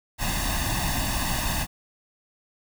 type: noise with comb filter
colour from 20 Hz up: pink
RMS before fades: -26 dBFS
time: 0.18-1.67 s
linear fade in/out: 50 ms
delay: 1.1 ms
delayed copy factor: +0.85
effects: none